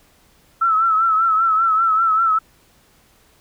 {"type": "tone with vibrato", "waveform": "sine", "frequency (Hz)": 1318.5, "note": "E6", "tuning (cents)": 0, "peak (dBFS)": -13, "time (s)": [0.61, 2.39], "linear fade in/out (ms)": 10, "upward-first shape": "triangle", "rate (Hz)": 5.1, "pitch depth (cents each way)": 70, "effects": ["pink hiss -55 dBFS RMS until 3.4 s"]}